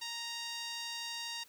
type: tone with band-pass filter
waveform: sawtooth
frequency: 932.3 Hz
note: A#5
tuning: in tune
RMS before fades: -41 dBFS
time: 0.01-1.44 s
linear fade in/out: 10 ms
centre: 4400 Hz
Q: 1.6
effects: white hiss -62 dBFS RMS until 1.48 s